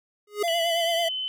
square tone with exponential growth, 415.3 Hz, G#4, in tune, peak -20 dBFS, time 0.27-0.43 s, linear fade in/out 5 ms, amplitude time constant 33 ms
square tone with vibrato, 674 Hz, E5, 38 cents sharp, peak -24 dBFS, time 0.43-1.09 s, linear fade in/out 10 ms, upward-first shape triangle, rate 9.1 Hz, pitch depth 49 cents each way
sine tone with pitch glide, 2960 to 3043 Hz, F#7 to F#7, 0 to +48 cents, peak -27 dBFS, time 0.48-1.28 s, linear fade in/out 0 ms, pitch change +48 cents, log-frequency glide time 0.6-0.85 s
effects none

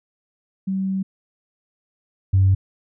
sine tone pair in turn, 191.5 / 95.75 Hz, G3 / G2, -40 / -40 cents, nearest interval octave, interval 1200 cents, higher first, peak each -20 / -11 dBFS, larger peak second, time 0.67-1.03 / 2.33-2.55 s, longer first, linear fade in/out 10 ms, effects tanh soft clip ceiling -8 dBFS

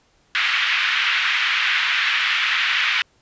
white band-pass noise, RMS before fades -20 dBFS, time 0.35-3.02 s, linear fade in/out 0 ms, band 1400 to 3000 Hz, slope 24 dB/octave, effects pink hiss -60 dBFS RMS until 3.21 s + resampled to 16000 Hz

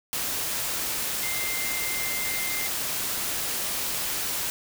sine tone in noise, 2093 Hz, C7, in tune, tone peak -32 dBFS, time 1.23-2.67 s, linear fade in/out 0 ms, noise white, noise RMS -29 dBFS, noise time 0.13-4.5 s, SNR -6 dB, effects none

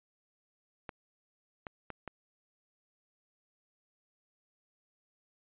clicks, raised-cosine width 0.5 ms, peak -25 dBFS, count 4, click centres 0.892 / 1.668 / 1.903 / 2.077 s, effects resampled to 8000 Hz

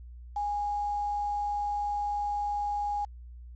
sine tone with quantisation, 823 Hz, G#5, 16 cents flat, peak -28 dBFS, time 0.36-3.05 s, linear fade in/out 5 ms, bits 8, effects added 60 Hz sine -43 dBFS peak until 3.55 s + resampled to 16000 Hz

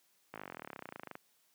slowing click train, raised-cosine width 0.5 ms, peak -28 dBFS, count 30, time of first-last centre 0.34-1.154 s, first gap 18 ms, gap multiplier 1.03, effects white hiss -72 dBFS RMS until 1.54 s + high-pass 150 Hz 12 dB/octave

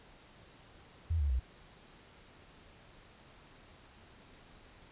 sine tone with pitch steps, 81.9 / 71.71 / 62.79 Hz, E2 / D2 / B1, -11 / -41 / +29 cents, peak -28 dBFS, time 1.1-1.397 s, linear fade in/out 10 ms, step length 99 ms, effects pink hiss -58 dBFS RMS until 4.91 s + resampled to 8000 Hz

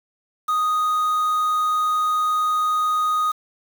triangle tone with quantisation, 1244.5 Hz, D#6, in tune, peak -16 dBFS, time 0.48-3.32 s, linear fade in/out 10 ms, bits 6, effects none

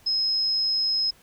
sine tone, 5130 Hz, E8, 48 cents flat, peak -21 dBFS, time 0.06-1.11 s, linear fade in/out 10 ms, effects pink hiss -56 dBFS RMS until 1.22 s

